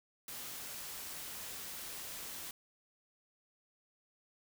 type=noise; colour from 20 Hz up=white; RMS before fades=-45 dBFS; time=0.28-2.51 s; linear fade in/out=2 ms; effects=none